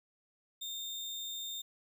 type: tone with sample-and-hold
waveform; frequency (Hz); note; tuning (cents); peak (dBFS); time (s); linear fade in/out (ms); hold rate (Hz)
sine; 3637; A#7; -43; -38; 0.61-1.62; 10; 11025
effects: none